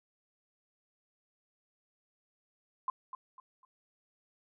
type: tone with echo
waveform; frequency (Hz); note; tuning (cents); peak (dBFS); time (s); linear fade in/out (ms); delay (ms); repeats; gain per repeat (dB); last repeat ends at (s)
sine; 1036; C6; -17; -29; 2.88-2.9; 2; 250; 3; -10; 3.65
effects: none